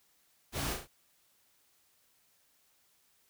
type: noise with echo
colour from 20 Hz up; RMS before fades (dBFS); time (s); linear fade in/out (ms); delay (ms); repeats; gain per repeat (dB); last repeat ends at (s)
pink; -36; 0.52-0.77; 50; 36; 3; -5; 0.878
effects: white hiss -70 dBFS RMS until 3.29 s